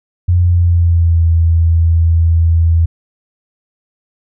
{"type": "tone with pitch glide", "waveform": "sine", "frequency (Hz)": [88.3, 82.86], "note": ["F2", "E2"], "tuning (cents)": [20, 9], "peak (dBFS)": -7, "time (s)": [0.28, 2.86], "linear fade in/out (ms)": 10, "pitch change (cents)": -111, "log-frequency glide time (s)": [0.4, 1.25], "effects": []}